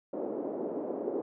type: band-pass noise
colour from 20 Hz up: white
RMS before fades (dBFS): -35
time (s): 0.13-1.22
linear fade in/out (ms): 5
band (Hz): 270 to 530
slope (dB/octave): 24
effects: none